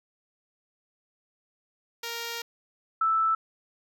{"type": "tone pair in turn", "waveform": ["5% pulse", "sine"], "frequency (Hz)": [466.2, 1318.6], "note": ["A#4", "E6"], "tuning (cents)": [0, 0], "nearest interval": "octave + tritone", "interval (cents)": 1800, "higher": "second", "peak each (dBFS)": -21, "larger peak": "neither", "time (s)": [[2.03, 2.42], [3.01, 3.35]], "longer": "first", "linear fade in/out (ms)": 5, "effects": []}